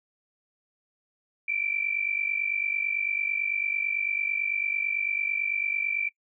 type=tone pair together; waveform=sine; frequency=2318 / 2367 Hz; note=D7 / D7; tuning=-23 / +13 cents; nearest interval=unison; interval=36 cents; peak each=-28 dBFS; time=1.48-6.09 s; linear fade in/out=5 ms; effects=noise-tail reverb RT60 0.1 s tail -23 dB re dry